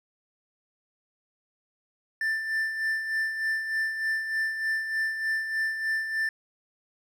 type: tone with tremolo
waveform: triangle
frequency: 1775 Hz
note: A6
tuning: 15 cents sharp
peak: -22 dBFS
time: 2.21-6.29 s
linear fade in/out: 2 ms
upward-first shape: sine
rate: 3.3 Hz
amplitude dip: 55%
effects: none